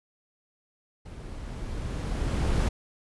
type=noise with level ramp; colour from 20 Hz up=brown; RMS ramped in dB=-42 to -23 dBFS; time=1.05-2.69 s; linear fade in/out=10 ms; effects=resampled to 24000 Hz